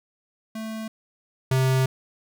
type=tone pair in turn; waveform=square; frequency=220.5 / 131.11 Hz; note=A3 / C3; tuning=+4 / +4 cents; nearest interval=major sixth; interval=900 cents; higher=first; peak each=-31 / -19 dBFS; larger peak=second; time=0.55-0.88 / 1.51-1.86 s; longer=second; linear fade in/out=5 ms; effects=none